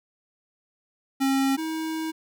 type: tone pair in turn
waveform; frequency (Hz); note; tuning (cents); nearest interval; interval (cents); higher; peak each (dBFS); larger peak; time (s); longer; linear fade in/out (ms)
square; 270.3 / 319.1; C#4 / D#4; -44 / +44; minor third; 288; second; -21 / -28; first; 1.2-1.57 / 1.57-2.12; second; 20
effects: none